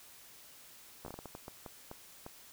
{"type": "slowing click train", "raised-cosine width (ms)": 1, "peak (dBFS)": -30, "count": 12, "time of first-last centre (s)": [1.05, 2.264], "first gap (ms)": 13, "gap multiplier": 1.39, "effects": ["white hiss -56 dBFS RMS until 2.52 s"]}